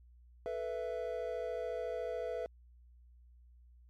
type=chord; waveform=triangle; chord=A suspended second; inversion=none; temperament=equal with one note detuned; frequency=440 / 493.9 / 663.1 Hz; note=A4 / B4 / E5; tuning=0 / 0 / +10 cents; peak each=-40 / -37 / -38 dBFS; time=0.46-2.46 s; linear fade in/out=0 ms; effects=added 60 Hz sine -57 dBFS peak until 3.89 s + MP3 64 kbps